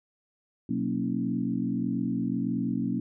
sine tone cluster, 125.3 / 184.3 / 232.7 / 274.3 / 320.3 Hz, B2 / F#3 / A#3 / C#4 / E4, +25 / -7 / -3 / -18 / -50 cents, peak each -36 / -32 / -30 / -31 / -38 dBFS, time 0.69-3 s, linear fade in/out 5 ms, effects none

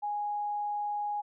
sine tone, 828 Hz, G#5, 5 cents flat, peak -30 dBFS, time 0.02-1.22 s, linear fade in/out 20 ms, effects none

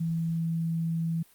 sine tone, 164.81 Hz, E3, in tune, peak -26 dBFS, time 0-1.23 s, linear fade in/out 10 ms, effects white hiss -60 dBFS RMS until 1.34 s + Opus 48 kbps

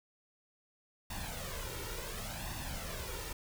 pink noise with flanger, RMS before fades -41 dBFS, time 1.1-3.33 s, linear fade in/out 5 ms, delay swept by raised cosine 1.1 to 2.2 ms, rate 0.7 Hz, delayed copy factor +0.65, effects none

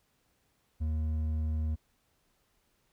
sine tone with hard clipping, 78 Hz, D#2, 5 cents sharp, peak -30 dBFS, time 0.8-1.76 s, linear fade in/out 20 ms, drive 5 dB, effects pink hiss -73 dBFS RMS until 2.92 s

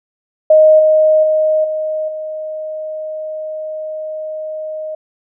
sine tone with level steps, 622.3 Hz, D#5, in tune, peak -4 / -7 / -10 / -16 / -21 dBFS, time 0.5-4.95 s, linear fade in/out 5 ms, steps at 0.79 / 1.23 / 1.64 / 2.08 s, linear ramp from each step 5 ms, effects none

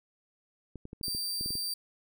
clicks, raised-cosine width 3 ms, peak -29 dBFS, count 10, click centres 0.757 / 0.854 / 0.931 / 1.012 / 1.082 / 1.149 / 1.41 / 1.46 / 1.506 / 1.554 s
sawtooth tone, 4679 Hz, D8, 7 cents flat, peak -29 dBFS, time 1.03-1.74 s, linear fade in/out 5 ms
effects none

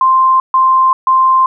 sine tone bursts, 1046.5 Hz, C6, in tune, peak -6 dBFS, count 3, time 0.01-1.46 s, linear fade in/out 2 ms, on 390 ms, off 140 ms, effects none

